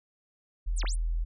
sine tone, 41.2 Hz, E1, in tune, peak -26 dBFS, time 0.66-1.25 s, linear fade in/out 20 ms
sine linear two-way sweep, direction down then up, 10360 to 174.61 to 10360 Hz, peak -36 dBFS, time 0.76-0.96 s, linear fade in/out 20 ms, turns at 0.84 s
effects none

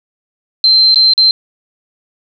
sine tone with dropouts, 4119 Hz, C8, 28 cents flat, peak -5 dBFS, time 0.64-1.31 s, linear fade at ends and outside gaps 1 ms, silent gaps 0.945-0.958 / 1.136-1.178 s, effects none

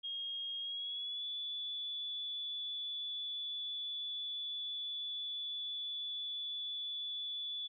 sine tone with pitch glide, 3257 to 3451 Hz, G#7 to A7, -34 to -34 cents, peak -38 dBFS, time 0.03-7.68 s, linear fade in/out 20 ms, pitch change +100 cents, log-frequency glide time 0.6-1.26 s, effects none

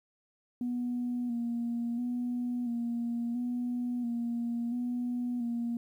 sine tone with vibrato, 240 Hz, B3, 49 cents flat, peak -29 dBFS, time 0.61-5.77 s, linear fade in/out 2 ms, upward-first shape square, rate 0.73 Hz, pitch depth 31 cents each way, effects tanh soft clip ceiling -26 dBFS + 11-bit

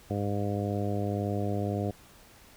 harmonic tone, 101.8 Hz, G#2, 34 cents flat, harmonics 1 / 2 / 3 / 4 / 5 / 6 / 7, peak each -31 / -34 / -36 / -37 / -38 / -39 / -39 dBFS, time 0.1-1.91 s, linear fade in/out 5 ms, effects pink hiss -55 dBFS RMS until 2.56 s

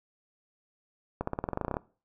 accelerating click train, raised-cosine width 1 ms, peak -16 dBFS, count 14, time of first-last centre 1.21-1.768 s, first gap 64 ms, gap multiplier 0.93, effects noise-tail reverb RT60 0.4 s tail -22 dB re dry

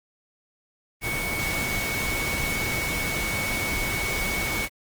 sine tone in noise, 2224 Hz, C#7, 5 cents sharp, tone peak -28 dBFS, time 1.01-4.69 s, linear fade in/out 50 ms, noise pink, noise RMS -29 dBFS, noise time 1.01-4.69 s, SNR -2 dB, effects Opus 24 kbps

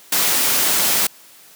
white noise, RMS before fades -17 dBFS, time 0.12-1.07 s, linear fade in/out 5 ms, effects white hiss -46 dBFS RMS until 1.55 s + high-pass 150 Hz 12 dB/octave

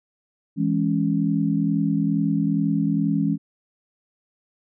sine chord, C# minor, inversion first, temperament equal with one note detuned, 164.81 / 207.1 / 277.2 Hz, E3 / G#3 / C#4, 0 / -5 / 0 cents, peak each -23 dBFS, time 0.56-3.38 s, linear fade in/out 50 ms, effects none

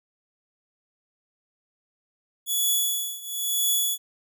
5% pulse tone with tremolo, 3408 Hz, G#7, 44 cents sharp, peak -12 dBFS, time 2.46-3.98 s, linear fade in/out 50 ms, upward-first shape triangle, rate 1 Hz, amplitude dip 90%, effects none

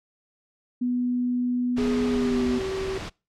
sine tone, 246.6 Hz, B3, 2 cents flat, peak -22 dBFS, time 0.81-2.59 s, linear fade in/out 10 ms
pink noise, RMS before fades -34 dBFS, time 1.76-3.1 s, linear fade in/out 20 ms
triangle tone with pitch glide, 415.3 to 383 Hz, G#4 to G4, 0 to -40 cents, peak -25 dBFS, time 1.78-2.98 s, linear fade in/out 2 ms, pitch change -140 cents, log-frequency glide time 2.07-2.48 s
effects noise-tail reverb RT60 0.3 s tail -25 dB re dry + low-pass 5000 Hz 12 dB/octave

